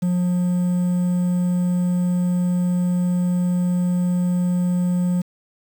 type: tone with quantisation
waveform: triangle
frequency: 178.5 Hz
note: F3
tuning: 38 cents sharp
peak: -15 dBFS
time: 0.02-5.22 s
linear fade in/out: 10 ms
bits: 7
effects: none